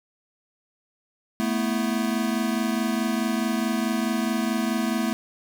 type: chord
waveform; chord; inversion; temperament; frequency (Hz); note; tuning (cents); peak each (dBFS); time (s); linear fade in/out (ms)
square; A suspended second; none; equal with one note detuned; 220 / 244.7 / 329.6; A3 / B3 / E4; 0 / -16 / 0; -26 / -28 / -31; 1.4-5.13; 0
effects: none